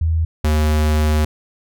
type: tone pair in turn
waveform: sine / square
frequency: 81 / 76.45 Hz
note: E2 / D#2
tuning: -30 / -30 cents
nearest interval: minor second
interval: 100 cents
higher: first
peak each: -14 dBFS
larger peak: neither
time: 0.01-0.25 / 0.44-1.25 s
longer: second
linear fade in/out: 5 ms
effects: none